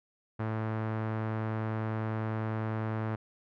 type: tone with low-pass filter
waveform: sawtooth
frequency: 110 Hz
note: A2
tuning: in tune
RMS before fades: -33 dBFS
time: 0.39-3.16 s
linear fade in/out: 10 ms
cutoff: 1500 Hz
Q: 1.3
effects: none